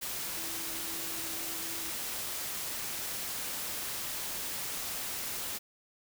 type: tone in noise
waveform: sine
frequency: 329.6 Hz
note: E4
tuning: in tune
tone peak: -48 dBFS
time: 0.36-1.91 s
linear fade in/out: 20 ms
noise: white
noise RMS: -37 dBFS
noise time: 0.01-5.59 s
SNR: -14 dB
effects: none